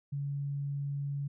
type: tone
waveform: sine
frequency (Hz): 141.4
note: C#3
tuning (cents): +35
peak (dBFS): -32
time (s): 0.12-1.28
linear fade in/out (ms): 10
effects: none